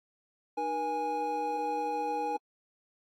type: tone cluster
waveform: triangle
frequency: 306.1 / 478.4 / 828 Hz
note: D#4 / A#4 / G#5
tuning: -28 / +45 / -5 cents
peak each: -38 / -34 / -29 dBFS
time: 0.57-2.37 s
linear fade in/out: 10 ms
effects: AAC 48 kbps